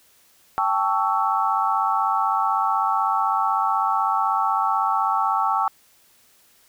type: chord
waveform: sine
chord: A dominant seventh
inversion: third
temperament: equal with one note detuned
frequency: 784 / 880 / 1122.3 / 1318.5 Hz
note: G5 / A5 / C#6 / E6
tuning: 0 / 0 / +21 / 0 cents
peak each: -24 dBFS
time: 0.58-5.68 s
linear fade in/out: 0 ms
effects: white hiss -57 dBFS RMS until 6.68 s